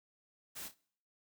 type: noise with echo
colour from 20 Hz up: white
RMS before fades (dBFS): -45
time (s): 0.55-0.69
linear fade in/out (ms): 20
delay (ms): 30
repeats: 2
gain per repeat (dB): -10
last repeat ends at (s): 0.75
effects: noise-tail reverb RT60 0.6 s tail -24 dB re dry